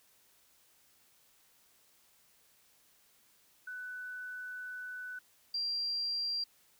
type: tone pair in turn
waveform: sine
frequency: 1494 / 4743 Hz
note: F#6 / D8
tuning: +16 / +16 cents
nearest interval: octave + minor sixth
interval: 2000 cents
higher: second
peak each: -40 / -32 dBFS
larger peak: second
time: 3.67-5.19 / 5.54-6.44 s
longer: first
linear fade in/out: 5 ms
effects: white hiss -67 dBFS RMS until 6.79 s